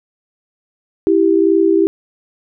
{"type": "tone pair together", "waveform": "sine", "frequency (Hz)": [329.6, 392], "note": ["E4", "G4"], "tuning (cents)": [0, 0], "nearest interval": "minor third", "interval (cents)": 300, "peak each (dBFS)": -12, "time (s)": [1.07, 1.87], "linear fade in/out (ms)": 0, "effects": []}